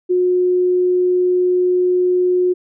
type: tone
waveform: sine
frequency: 361.9 Hz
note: F#4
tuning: 38 cents flat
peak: -12 dBFS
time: 0.09-2.54 s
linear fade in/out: 20 ms
effects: none